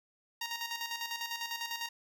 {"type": "tone with tremolo", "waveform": "10% pulse", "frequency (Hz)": 932.3, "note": "A#5", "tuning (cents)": 0, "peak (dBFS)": -26, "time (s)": [0.41, 1.89], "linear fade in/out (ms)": 5, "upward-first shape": "square", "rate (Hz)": 10, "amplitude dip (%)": 55, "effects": []}